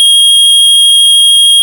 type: tone with vibrato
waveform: square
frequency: 3259 Hz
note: G#7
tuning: 33 cents flat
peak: -3 dBFS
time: 0-1.62 s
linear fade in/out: 0 ms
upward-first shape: triangle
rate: 13 Hz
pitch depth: 8 cents each way
effects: none